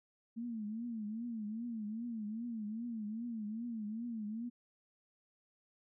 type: tone with vibrato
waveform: sine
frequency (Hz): 223.7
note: A3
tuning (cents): +29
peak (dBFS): -38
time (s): 0.36-4.5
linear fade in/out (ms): 20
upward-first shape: triangle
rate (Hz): 2.5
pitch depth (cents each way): 150
effects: none